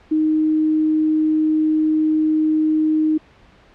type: tone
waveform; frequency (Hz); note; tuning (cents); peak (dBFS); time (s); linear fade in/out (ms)
sine; 311.1; D#4; 0; -14; 0.11-3.18; 10
effects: pink hiss -50 dBFS RMS until 3.74 s + low-pass 3000 Hz 12 dB/octave